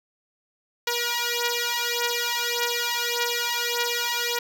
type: beating tone pair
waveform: 5% pulse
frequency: 476.9 / 478.6 Hz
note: A#4 / A#4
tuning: +39 / +46 cents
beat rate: 1.7 Hz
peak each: -15 dBFS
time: 0.87-4.39 s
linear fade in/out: 5 ms
effects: none

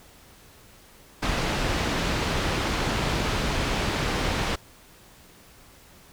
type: low-pass noise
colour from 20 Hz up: pink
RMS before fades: -26 dBFS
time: 1.22-4.56 s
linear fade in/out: 10 ms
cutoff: 4600 Hz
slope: 12 dB/octave
effects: pink hiss -52 dBFS RMS until 6.12 s

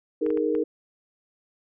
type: chord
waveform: sine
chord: D# suspended fourth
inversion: none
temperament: equal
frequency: 311.1 / 415.3 / 466.2 Hz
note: D#4 / G#4 / A#4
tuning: 0 / 0 / 0 cents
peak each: -26 / -27 / -25 dBFS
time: 0.21-0.64 s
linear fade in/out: 10 ms
type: clicks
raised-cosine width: 0.5 ms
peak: -25 dBFS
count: 4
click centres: 0.264 / 0.304 / 0.374 / 0.551 s
effects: none

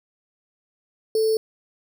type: tone with sample-and-hold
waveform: sine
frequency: 440 Hz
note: A4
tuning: in tune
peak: -17 dBFS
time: 1.15-1.37 s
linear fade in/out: 2 ms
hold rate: 4900 Hz
effects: none

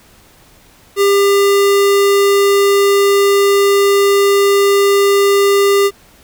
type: tone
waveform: square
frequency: 400 Hz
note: G4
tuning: 35 cents sharp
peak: -9 dBFS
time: 0.96-5.91 s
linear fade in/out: 50 ms
effects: pink hiss -46 dBFS RMS until 6.23 s

